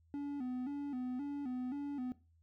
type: tone with vibrato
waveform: triangle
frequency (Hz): 268.1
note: C4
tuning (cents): +42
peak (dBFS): -35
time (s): 0.14-2.12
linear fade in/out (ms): 0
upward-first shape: square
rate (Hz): 1.9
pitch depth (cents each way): 110
effects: noise-tail reverb RT60 0.3 s tail -17 dB re dry + added 82 Hz sine -66 dBFS peak until 2.42 s